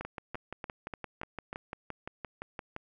two click trains, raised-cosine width 0.5 ms, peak -23 / -23 dBFS, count 6 / 17, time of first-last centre 0.05-1.529 / 0.01-2.764 s, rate 3.38 / 5.81 Hz, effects none

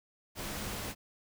sine tone in noise, 204 Hz, G#3, 31 cents flat, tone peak -47 dBFS, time 0.35-0.95 s, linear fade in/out 50 ms, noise pink, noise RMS -39 dBFS, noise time 0.35-0.95 s, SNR -11 dB, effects none

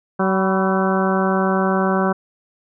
harmonic tone with a mistuned harmonic, 190 Hz, F#3, 46 cents sharp, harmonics 1 / 2 / 3 / 4 / 5 / 6 / 7 / 8, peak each -19 / -22 / -24 / -25 / -26 / -27 / -27 / -28 dBFS, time 0.19-2.13 s, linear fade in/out 10 ms, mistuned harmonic 5, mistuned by +58 cents, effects none

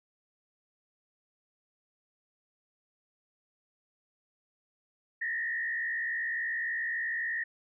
sine tone with frequency modulation, 1852 Hz, A#6, 12 cents flat, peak -30 dBFS, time 5.21-7.44 s, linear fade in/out 10 ms, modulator 63.6 Hz, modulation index 1.2, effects none

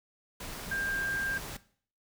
sine tone in noise, 1594 Hz, G6, 28 cents sharp, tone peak -30 dBFS, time 0.71-1.38 s, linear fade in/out 5 ms, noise pink, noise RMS -41 dBFS, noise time 0.4-1.57 s, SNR +8 dB, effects noise-tail reverb RT60 0.5 s tail -17 dB re dry

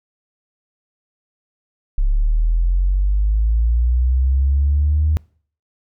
sine linear sweep, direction up, 33.74 to 78 Hz, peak -12 dBFS, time 1.98-5.17 s, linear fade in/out 0 ms, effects noise-tail reverb RT60 0.5 s tail -26 dB re dry + tanh soft clip ceiling -8 dBFS

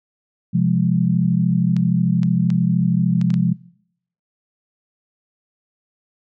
sine chord, F minor, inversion second, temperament equal, 130.81 / 174.61 / 207.7 Hz, C3 / F3 / Ab3, 0 / 0 / 0 cents, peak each -20 / -16 / -21 dBFS, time 0.53-3.54 s, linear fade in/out 20 ms
clicks, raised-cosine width 0.2 ms, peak -18 dBFS, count 6, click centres 1.766 / 2.232 / 2.503 / 3.214 / 3.304 / 3.341 s
effects noise-tail reverb RT60 0.7 s tail -22 dB re dry

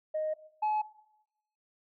sine tone pair in turn, 621 / 853.5 Hz, D#5 / G#5, -3 / +47 cents, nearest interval tritone, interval 550 cents, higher second, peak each -28 / -24 dBFS, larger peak second, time 0.14-0.34 / 0.62-0.82 s, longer neither, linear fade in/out 10 ms, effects noise-tail reverb RT60 0.8 s tail -18 dB re dry + tanh soft clip ceiling -25 dBFS

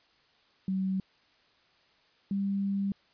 sine tone pair in turn, 190 / 197.81 Hz, F#3 / G3, +46 / +16 cents, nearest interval minor second, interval 70 cents, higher second, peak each -27 dBFS, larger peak neither, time 0.68-1 / 2.31-2.92 s, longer second, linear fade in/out 2 ms, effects white hiss -65 dBFS RMS until 3.13 s + resampled to 11025 Hz

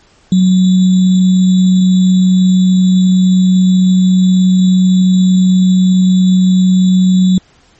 sine tone with sample-and-hold, 185 Hz, F#3, in tune, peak -5 dBFS, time 0.32-7.38 s, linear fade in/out 2 ms, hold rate 3675 Hz, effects pink hiss -48 dBFS RMS until 7.79 s + MP3 32 kbps

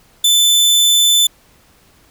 sawtooth tone, 3520 Hz, A7, in tune, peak -6 dBFS, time 0.24-1.27 s, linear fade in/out 5 ms, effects pink hiss -51 dBFS RMS until 2.1 s

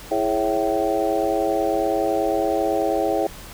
harmonic tone with a mistuned harmonic, 110 Hz, A2, in tune, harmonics 3 / 4 / 5 / 6 / 7, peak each -25 / -25 / -25 / -25 / -25 dBFS, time 0.11-3.27 s, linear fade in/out 5 ms, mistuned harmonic 4, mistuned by -88 cents, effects added 41 Hz sine -44 dBFS peak until 3.53 s + pink hiss -40 dBFS RMS until 3.53 s

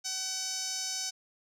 sawtooth tone with band-pass filter, 756 Hz, F#5, 37 cents sharp, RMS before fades -35 dBFS, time 0.04-1.11 s, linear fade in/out 20 ms, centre 5800 Hz, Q 4.8, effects none

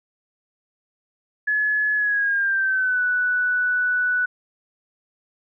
sine tone with pitch glide, 1704 to 1483.4 Hz, G#6 to F#6, +44 to +4 cents, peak -18 dBFS, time 1.47-4.26 s, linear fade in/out 10 ms, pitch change -240 cents, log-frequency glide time 1.95-3.02 s, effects none

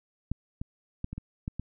clicks, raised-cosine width 5 ms, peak -17 / -22 / -19 / -24 / -24 / -20 / -21 dBFS, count 7, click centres 0.316 / 0.615 / 1.044 / 1.13 / 1.18 / 1.479 / 1.596 s, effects none

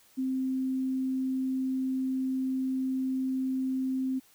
sine tone, 261.6 Hz, C4, in tune, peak -27 dBFS, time 0.17-4.2 s, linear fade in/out 20 ms, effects white hiss -61 dBFS RMS until 4.34 s

